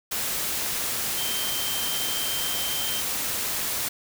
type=tone in noise; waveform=sine; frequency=3136 Hz; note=G7; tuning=in tune; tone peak=-31 dBFS; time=1.17-3.01 s; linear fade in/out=10 ms; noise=white; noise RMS=-28 dBFS; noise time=0.11-3.89 s; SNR=-6 dB; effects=none